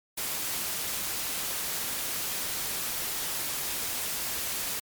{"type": "noise", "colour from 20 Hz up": "white", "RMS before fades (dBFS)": -32, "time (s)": [0.17, 4.8], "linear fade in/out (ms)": 10, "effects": ["MP3 96 kbps"]}